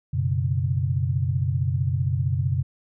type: chord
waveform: sine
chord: F# suspended fourth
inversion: none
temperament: just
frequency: 92.5 / 123.33 / 138.75 Hz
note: F#2 / B2 / C#3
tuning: 0 / -2 / +2 cents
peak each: -25 dBFS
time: 0.13-2.63 s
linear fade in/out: 10 ms
effects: none